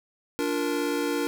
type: chord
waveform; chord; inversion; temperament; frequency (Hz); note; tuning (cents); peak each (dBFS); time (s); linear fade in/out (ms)
square; Bb major; first; just; 291.4 / 349.6 / 466.2; D4 / F4 / Bb4; -13 / +2 / 0; -29 / -32 / -30; 0.39-1.27; 0
effects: none